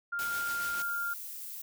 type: tone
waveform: sine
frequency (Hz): 1400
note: F6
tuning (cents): +4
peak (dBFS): -31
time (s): 0.12-1.14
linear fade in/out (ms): 10
type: noise with tremolo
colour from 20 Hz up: white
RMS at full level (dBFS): -39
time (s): 0.19-0.82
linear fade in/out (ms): 0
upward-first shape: triangle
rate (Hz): 7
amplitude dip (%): 35
type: noise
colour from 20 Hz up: violet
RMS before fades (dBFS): -42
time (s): 0.79-1.62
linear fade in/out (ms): 5
effects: none